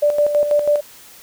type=tone with tremolo; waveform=sine; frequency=588 Hz; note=D5; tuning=2 cents sharp; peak=-11 dBFS; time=0.02-0.81 s; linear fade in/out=10 ms; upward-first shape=square; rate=6.1 Hz; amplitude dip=55%; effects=white hiss -43 dBFS RMS until 1.22 s